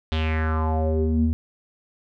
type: tone with low-pass filter sweep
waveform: square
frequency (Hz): 79.2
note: D#2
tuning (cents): +31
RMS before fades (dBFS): -22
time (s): 0.12-1.33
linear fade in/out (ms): 0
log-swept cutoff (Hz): 3600 to 180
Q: 4.4
effects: none